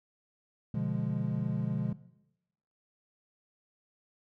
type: chord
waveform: triangle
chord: B diminished seventh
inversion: none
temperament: equal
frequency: 123.47 / 146.83 / 174.61 / 207.7 Hz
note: B2 / D3 / F3 / Ab3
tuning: 0 / 0 / 0 / 0 cents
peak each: -33 dBFS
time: 0.74-1.93 s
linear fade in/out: 5 ms
effects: noise-tail reverb RT60 0.9 s tail -18 dB re dry